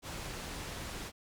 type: low-pass noise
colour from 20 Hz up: pink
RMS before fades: -42 dBFS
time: 0.02-1.12 s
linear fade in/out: 50 ms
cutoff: 9500 Hz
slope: 12 dB/octave
effects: none